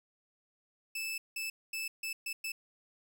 sawtooth tone bursts at uneven times, 2627 Hz, E7, 7 cents flat, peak -32 dBFS, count 6, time 0.95-1.18 / 1.36-1.5 / 1.73-1.88 / 2.03-2.13 / 2.26-2.33 / 2.44-2.52 s, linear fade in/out 5 ms, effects 11-bit

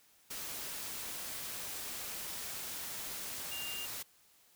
sine tone in noise, 2800 Hz, F7, 4 cents sharp, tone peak -41 dBFS, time 3.51-3.86 s, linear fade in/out 10 ms, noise white, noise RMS -42 dBFS, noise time 0.3-4.03 s, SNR -2 dB, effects white hiss -66 dBFS RMS until 4.55 s

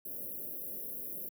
white band-stop noise, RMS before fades -41 dBFS, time 0.05-1.29 s, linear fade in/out 5 ms, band 620 to 11000 Hz, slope 96 dB/octave, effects high-pass 150 Hz 12 dB/octave

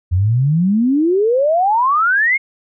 sine exponential sweep, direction up, 85.1 to 2201 Hz, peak -11 dBFS, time 0.11-2.38 s, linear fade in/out 20 ms, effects none

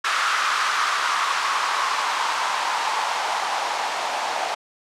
blue noise with band-pass filter sweep, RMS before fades -23 dBFS, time 0.04-4.55 s, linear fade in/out 10 ms, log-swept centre 1300 to 750 Hz, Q 3.5, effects low-pass 6000 Hz 12 dB/octave

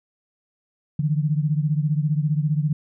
sine beating tone pair, 147.7 / 162.7 Hz, D3 / E3, +10 / -22 cents, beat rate 15 Hz, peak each -20 / -24 dBFS, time 0.99-2.73 s, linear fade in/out 5 ms, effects none

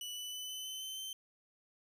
sawtooth tone with pitch steps, 2960 / 2982 / 3005 / 3027 / 3050 / 3073 / 3096 Hz, F#7 / F#7 / F#7 / F#7 / G7 / G7 / G7, 0 / +13 / +26 / +39 / -48 / -35 / -22 cents, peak -38 dBFS, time 0.01-1.13 s, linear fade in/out 2 ms, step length 160 ms, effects none

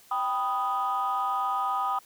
sine chord, G augmented, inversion none, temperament equal, 784 / 987.8 / 1244.5 Hz, G5 / B5 / D#6, 0 / 0 / 0 cents, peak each -29 / -30 / -27 dBFS, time 0.11-1.99 s, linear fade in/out 5 ms, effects tanh soft clip ceiling -19 dBFS + white hiss -56 dBFS RMS until 2.05 s

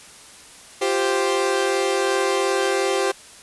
sawtooth chord, F suspended second, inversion none, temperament equal, 349.2 / 392 / 523.3 Hz, F4 / G4 / C5, 0 / 0 / 0 cents, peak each -23 / -17 / -20 dBFS, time 0.81-3.12 s, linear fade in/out 10 ms, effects white hiss -44 dBFS RMS until 3.42 s + resampled to 24000 Hz

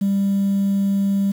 sine tone, 197.7 Hz, G3, 15 cents sharp, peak -14 dBFS, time 0.01-1.32 s, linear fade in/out 10 ms, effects tanh soft clip ceiling -14 dBFS + 7-bit

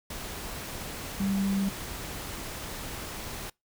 sine tone in noise, 196 Hz, G3, in tune, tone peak -25 dBFS, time 1.2-1.69 s, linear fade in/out 5 ms, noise pink, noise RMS -38 dBFS, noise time 0.1-3.5 s, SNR +10 dB, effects noise-tail reverb RT60 0.2 s tail -25 dB re dry

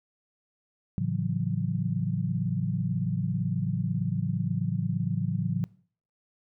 sine chord, F# minor seventh, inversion first, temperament equal with one note detuned, 110 / 138.59 / 166.92 / 185 Hz, A2 / C#3 / E3 / F#3, 0 / 0 / +22 / 0 cents, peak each -31 dBFS, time 0.98-5.64 s, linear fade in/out 0 ms, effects noise-tail reverb RT60 0.5 s tail -22 dB re dry

